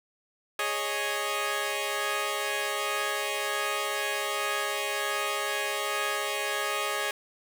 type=chord; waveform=10% pulse; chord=Ab suspended fourth; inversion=none; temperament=equal; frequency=415.3 / 554.4 / 622.3 Hz; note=Ab4 / Db5 / Eb5; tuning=0 / 0 / 0 cents; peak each=-24 / -24 / -25 dBFS; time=0.59-7.11 s; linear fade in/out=2 ms; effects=none